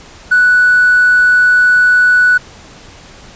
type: tone with hard clipping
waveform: sine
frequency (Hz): 1480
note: F#6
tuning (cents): 0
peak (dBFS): -6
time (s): 0.31-2.38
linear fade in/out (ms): 10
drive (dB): 1
effects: pink hiss -37 dBFS RMS until 3.35 s + resampled to 16000 Hz